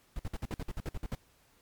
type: noise bursts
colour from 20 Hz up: brown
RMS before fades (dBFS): -35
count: 12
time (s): 0.16-1.15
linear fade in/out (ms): 2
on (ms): 33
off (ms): 54
effects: pink hiss -66 dBFS RMS until 1.61 s + MP3 96 kbps